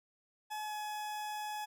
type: tone with pitch glide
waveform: 40% pulse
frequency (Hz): 852 to 845.6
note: G#5 to G#5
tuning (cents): +44 to +31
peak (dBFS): -37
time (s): 0.5-1.66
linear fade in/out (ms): 20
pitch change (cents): -13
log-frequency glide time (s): 0.65-0.73
effects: none